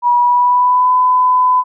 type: tone with pitch glide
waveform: sine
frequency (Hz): 968 to 1005.6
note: B5 to B5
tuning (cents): -35 to +31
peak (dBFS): -8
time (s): 0.02-1.64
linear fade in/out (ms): 50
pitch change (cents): +66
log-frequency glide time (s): 0.17-0.92
effects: none